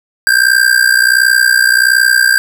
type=tone with amplitude modulation; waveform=square; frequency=1584 Hz; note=G6; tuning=18 cents sharp; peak=-4 dBFS; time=0.27-2.38 s; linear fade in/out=0 ms; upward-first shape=sine; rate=61.4 Hz; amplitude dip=80%; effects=none